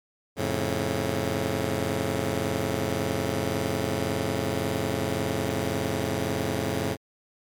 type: chord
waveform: 10% pulse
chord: F augmented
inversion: none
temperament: just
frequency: 87.31 / 109.13 / 136.42 Hz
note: F2 / A2 / C#3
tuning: 0 / -14 / -27 cents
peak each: -22 dBFS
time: 0.36-6.97 s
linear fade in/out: 50 ms
effects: MP3 96 kbps